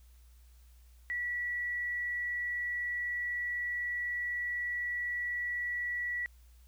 sine tone, 1944 Hz, B6, 28 cents flat, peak -32 dBFS, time 1.1-6.26 s, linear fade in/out 0 ms, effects added 60 Hz sine -55 dBFS peak until 6.67 s + white hiss -69 dBFS RMS until 6.67 s

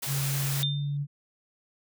white noise, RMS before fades -33 dBFS, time 0.02-0.63 s, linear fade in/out 10 ms
sine tone with pitch glide, 138.59 to 143.39 Hz, C#3 to D3, 0 to -41 cents, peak -27 dBFS, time 0.06-1.07 s, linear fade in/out 50 ms, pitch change +59 cents, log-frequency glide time 0.59-0.69 s
sine tone with exponential decay, 3600 Hz, A7, 39 cents sharp, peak -23 dBFS, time 0.63-0.97 s, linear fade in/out 0 ms, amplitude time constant 73 ms
effects none

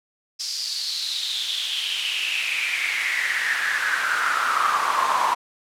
brown noise with high-pass filter sweep, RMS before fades -24 dBFS, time 0.39-5.35 s, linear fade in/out 20 ms, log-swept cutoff 5100 to 960 Hz, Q 6.5, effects low-pass 12000 Hz 12 dB/octave

